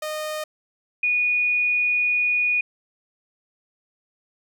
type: tone pair in turn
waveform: sawtooth / sine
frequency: 615 / 2460 Hz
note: D#5 / D#7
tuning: -20 / -20 cents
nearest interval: 2 octaves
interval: 2400 cents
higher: second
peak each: -23 / -18 dBFS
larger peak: second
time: 0.02-0.44 / 1.03-2.61 s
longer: second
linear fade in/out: 5 ms
effects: none